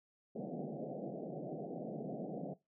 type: band-pass noise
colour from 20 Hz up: pink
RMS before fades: -43 dBFS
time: 0.35-2.54 s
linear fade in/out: 10 ms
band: 140 to 740 Hz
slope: 96 dB/octave
effects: noise-tail reverb RT60 0.2 s tail -19 dB re dry